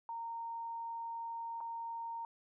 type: tone with dropouts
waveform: sine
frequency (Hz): 923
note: A#5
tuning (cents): -17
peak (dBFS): -39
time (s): 0.09-2.25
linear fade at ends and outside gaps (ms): 1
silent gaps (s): 1.605-1.61
effects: none